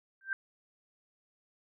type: tone with exponential growth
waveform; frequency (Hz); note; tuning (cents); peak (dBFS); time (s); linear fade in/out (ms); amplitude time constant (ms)
sine; 1568; G6; 0; -26; 0.21-0.33; 1; 26
effects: none